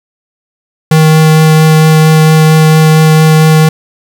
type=tone with vibrato; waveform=square; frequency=157.1 Hz; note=D#3; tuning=17 cents sharp; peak=-3 dBFS; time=0.91-3.69 s; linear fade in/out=5 ms; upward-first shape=triangle; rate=4.4 Hz; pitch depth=9 cents each way; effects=7-bit